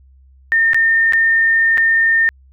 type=tone with dropouts; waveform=sine; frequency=1817 Hz; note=A#6; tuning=45 cents flat; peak=-10 dBFS; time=0.52-2.29 s; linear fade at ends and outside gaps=0 ms; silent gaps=0.733-0.745 / 1.124-1.134 / 1.774-1.78 s; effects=added 66 Hz sine -44 dBFS peak until 2.52 s